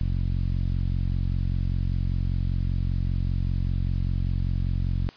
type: tone with low-pass filter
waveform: 10% pulse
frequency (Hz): 45.1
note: F#1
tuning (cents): -44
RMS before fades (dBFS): -25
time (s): 0.01-5.09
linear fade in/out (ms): 0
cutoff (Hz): 110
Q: 0.72
effects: white hiss -50 dBFS RMS until 5.16 s + resampled to 11025 Hz